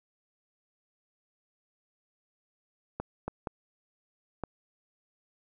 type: clicks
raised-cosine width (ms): 1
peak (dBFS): -19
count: 4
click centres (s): 3 / 3.28 / 3.472 / 4.437
effects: none

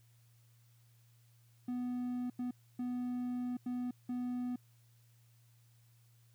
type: tone bursts at uneven times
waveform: triangle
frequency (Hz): 247.2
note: B3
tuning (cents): +2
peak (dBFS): -33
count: 5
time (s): 1.68-2.3 / 2.39-2.51 / 2.79-3.57 / 3.66-3.91 / 4.09-4.56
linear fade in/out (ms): 5
effects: added 117 Hz sine -63 dBFS peak until 6.34 s + white hiss -73 dBFS RMS until 6.34 s

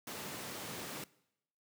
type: high-pass noise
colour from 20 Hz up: pink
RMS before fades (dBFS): -44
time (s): 0.07-1.04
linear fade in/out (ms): 2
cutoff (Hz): 140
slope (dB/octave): 12
effects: noise-tail reverb RT60 0.8 s tail -21 dB re dry + high-pass 80 Hz 12 dB/octave

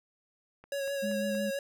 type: click train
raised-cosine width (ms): 0.5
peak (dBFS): -36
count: 4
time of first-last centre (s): 0.64-1.351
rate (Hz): 4.22
type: tone with vibrato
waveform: square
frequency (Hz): 554.4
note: C#5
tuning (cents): 0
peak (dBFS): -32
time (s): 0.72-1.59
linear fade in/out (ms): 2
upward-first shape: sine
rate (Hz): 6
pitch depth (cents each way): 25
type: tone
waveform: sine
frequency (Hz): 207.4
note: G#3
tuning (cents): -2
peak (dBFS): -32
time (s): 1.02-1.51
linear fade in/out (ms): 20
effects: none

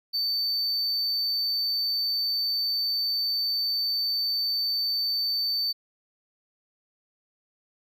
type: tone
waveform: triangle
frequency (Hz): 4555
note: C#8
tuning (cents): +46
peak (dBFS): -23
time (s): 0.13-5.73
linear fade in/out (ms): 20
effects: none

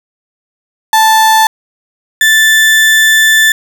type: tone pair in turn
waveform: 35% pulse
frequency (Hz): 880 / 1760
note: A5 / A6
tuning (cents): 0 / 0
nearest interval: octave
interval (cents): 1200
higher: second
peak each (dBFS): -3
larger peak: neither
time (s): 0.93-1.47 / 2.21-3.52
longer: second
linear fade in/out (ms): 2
effects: none

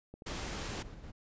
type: click train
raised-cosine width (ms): 2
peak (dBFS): -34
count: 9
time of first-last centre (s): 0.14-0.79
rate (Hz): 12.3
type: noise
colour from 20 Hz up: pink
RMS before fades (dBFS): -40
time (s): 0.26-0.83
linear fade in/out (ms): 10
type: noise with tremolo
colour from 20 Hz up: brown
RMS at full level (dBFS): -46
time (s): 0.47-1.12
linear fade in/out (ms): 20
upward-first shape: square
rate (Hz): 5.3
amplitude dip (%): 35
effects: resampled to 16000 Hz

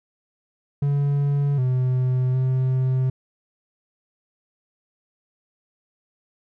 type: tone with pitch steps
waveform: triangle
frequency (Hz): 142.3 / 127.6 / 129.7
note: C#3 / C3 / C3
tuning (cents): +46 / -43 / -15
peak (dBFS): -16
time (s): 0.82-3.1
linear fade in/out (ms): 5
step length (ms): 760
effects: none

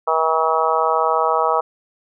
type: harmonic tone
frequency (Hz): 160.5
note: E3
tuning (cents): -46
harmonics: 3 / 4 / 5 / 6 / 7 / 8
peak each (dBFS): -22 / -22 / -22 / -22 / -22 / -22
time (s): 0.07-1.61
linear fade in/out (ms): 10
effects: none

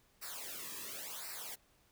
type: noise with flanger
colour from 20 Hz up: white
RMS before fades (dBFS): -45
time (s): 0.21-1.56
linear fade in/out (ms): 20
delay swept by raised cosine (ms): 0.3 to 1.4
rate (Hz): 0.93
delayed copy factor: -0.95
effects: pink hiss -70 dBFS RMS until 1.91 s

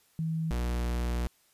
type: tone pair in turn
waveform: sine / 45% pulse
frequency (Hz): 161.2 / 59.77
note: E3 / A#1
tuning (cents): -38 / +44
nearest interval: octave + perfect fourth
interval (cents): 1718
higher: first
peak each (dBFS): -28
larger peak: neither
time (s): 0.19-0.51 / 0.51-1.27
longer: second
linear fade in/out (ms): 0
effects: white hiss -66 dBFS RMS until 1.53 s + resampled to 32000 Hz

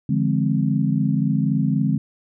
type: chord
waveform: sine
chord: D half-diminished seventh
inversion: none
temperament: equal with one note detuned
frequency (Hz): 146.83 / 170.63 / 207.7 / 261.6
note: D3 / F3 / Ab3 / C4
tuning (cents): 0 / -40 / 0 / 0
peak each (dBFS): -21 / -24 / -22 / -24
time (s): 0.09-1.98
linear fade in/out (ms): 5
effects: none

